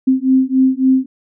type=beating tone pair; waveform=sine; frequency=260 / 263.6 Hz; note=C4 / C4; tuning=-11 / +13 cents; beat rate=3.6 Hz; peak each=-13 dBFS; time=0.07-1.06 s; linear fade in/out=10 ms; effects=none